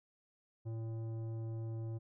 sine tone with tanh clipping, 112.9 Hz, A2, 45 cents sharp, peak -40 dBFS, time 0.65-1.99 s, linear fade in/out 20 ms, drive 12 dB, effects none

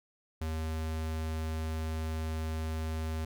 square tone, 79.5 Hz, D#2, 38 cents sharp, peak -33 dBFS, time 0.41-3.25 s, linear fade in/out 5 ms, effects none

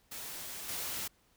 white noise with level steps, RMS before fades -43 / -38 dBFS, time 0.11-1.08 s, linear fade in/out 10 ms, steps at 0.68 s, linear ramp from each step 10 ms, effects pink hiss -69 dBFS RMS until 1.36 s

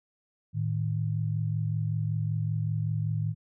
sine tone pair together, 109.3 / 154.57 Hz, A2 / D#3, -11 / -11 cents, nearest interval tritone, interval 600 cents, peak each -28 / -30 dBFS, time 0.53-3.35 s, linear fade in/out 50 ms, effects none

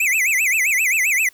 square tone with vibrato, 2298 Hz, D7, 38 cents flat, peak -16 dBFS, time 0-1.29 s, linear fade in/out 5 ms, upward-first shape sine, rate 7.6 Hz, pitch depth 260 cents each way, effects white hiss -53 dBFS RMS until 1.33 s

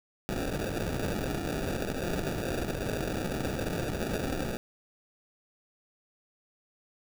white noise with sample-and-hold, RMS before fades -32 dBFS, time 0.29-4.57 s, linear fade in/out 0 ms, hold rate 1050 Hz, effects none

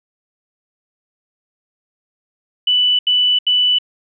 sine tone bursts, 2977 Hz, F#7, 10 cents sharp, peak -11 dBFS, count 3, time 2.67-3.786 s, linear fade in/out 5 ms, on 320 ms, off 78 ms, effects none

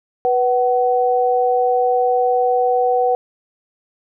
sine tone pair together, 491.5 / 752 Hz, B4 / F#5, -8 / +28 cents, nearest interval perfect fifth, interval 736 cents, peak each -16 dBFS, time 0.25-3.15 s, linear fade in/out 0 ms, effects none

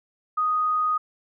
sine tone, 1244.5 Hz, D#6, in tune, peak -20 dBFS, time 0.37-0.98 s, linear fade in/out 10 ms, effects none

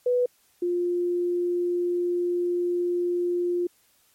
sine tone pair in turn, 493.5 / 351.8 Hz, B4 / F4, -1 / +13 cents, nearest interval tritone, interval 586 cents, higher first, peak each -19 / -22 dBFS, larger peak first, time 0.06-0.26 / 0.62-3.67 s, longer second, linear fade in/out 5 ms, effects white hiss -63 dBFS RMS until 4.14 s + MP3 64 kbps

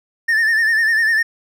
triangle tone with vibrato, 1793 Hz, A6, 32 cents sharp, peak -11 dBFS, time 0.28-1.23 s, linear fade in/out 10 ms, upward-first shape sine, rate 10 Hz, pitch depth 62 cents each way, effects none

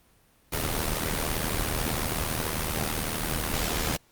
pink noise with amplitude modulation, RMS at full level -25 dBFS, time 0.52-3.97 s, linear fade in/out 10 ms, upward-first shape sine, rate 78.2 Hz, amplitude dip 70%, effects pink hiss -62 dBFS RMS until 4.11 s + Opus 32 kbps

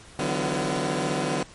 15% pulse tone cluster, 148.4 / 163.5 / 187.4 / 252.2 / 345.2 Hz, D3 / E3 / F#3 / B3 / F4, +18 / -14 / +22 / +36 / -20 cents, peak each -23 / -28 / -24 / -23 / -27 dBFS, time 0.19-1.43 s, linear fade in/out 2 ms, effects pink hiss -48 dBFS RMS until 1.54 s + MP3 48 kbps

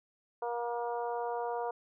harmonic tone, 237.6 Hz, A#3, 33 cents sharp, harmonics 2 / 3 / 4 / 5 / 6, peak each -36 / -37 / -38 / -47 / -50 dBFS, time 0.42-1.71 s, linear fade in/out 5 ms, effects none

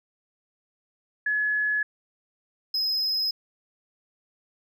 sine / triangle tone pair in turn, 1700 / 5094 Hz, G#6 / D#8, +40 / +40 cents, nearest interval octave + perfect fifth, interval 1900 cents, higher second, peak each -22 dBFS, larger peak neither, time 1.26-1.83 / 2.74-3.31 s, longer neither, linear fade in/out 5 ms, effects none

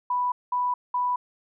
sine tone bursts, 987.8 Hz, B5, in tune, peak -22 dBFS, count 3, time 0.1-1.16 s, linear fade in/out 5 ms, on 220 ms, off 200 ms, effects none

